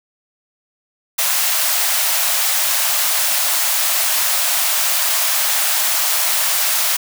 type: high-pass noise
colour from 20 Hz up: white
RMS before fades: -17 dBFS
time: 1.18-6.97 s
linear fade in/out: 10 ms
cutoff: 570 Hz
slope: 96 dB/octave
effects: none